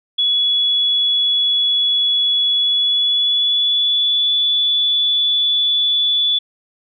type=tone with pitch glide; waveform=sine; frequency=3389 to 3452 Hz; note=G#7 to A7; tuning=+34 to -34 cents; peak=-13 dBFS; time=0.18-6.39 s; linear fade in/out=10 ms; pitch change=+32 cents; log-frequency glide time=2.51-4.38 s; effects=none